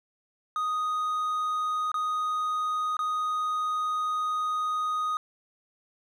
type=tone with dropouts; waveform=triangle; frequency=1244.5 Hz; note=D#6; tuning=in tune; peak=-24 dBFS; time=0.56-5.17 s; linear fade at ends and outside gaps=1 ms; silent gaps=1.917-1.942 / 2.968-2.991 s; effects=none